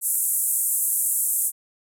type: band-pass noise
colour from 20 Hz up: pink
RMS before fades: -23 dBFS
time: 0.01-1.52 s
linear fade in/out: 50 ms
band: 8100 to 14000 Hz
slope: 48 dB/octave
effects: none